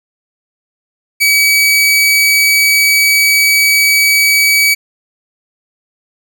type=tone; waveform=sawtooth; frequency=2279 Hz; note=C#7; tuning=47 cents sharp; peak=-4 dBFS; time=1.2-4.75 s; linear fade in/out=20 ms; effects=none